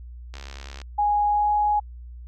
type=click train; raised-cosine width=0.2 ms; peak=-22 dBFS; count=34; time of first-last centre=0.34-0.816 s; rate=69.3 Hz
type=tone with pitch glide; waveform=sine; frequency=828 to 834.7 Hz; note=G#5 to G#5; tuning=-5 to +9 cents; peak=-18 dBFS; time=0.98-1.8 s; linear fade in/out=10 ms; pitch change=+14 cents; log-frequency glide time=1.27-1.5 s
effects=added 60 Hz sine -37 dBFS peak until 2.27 s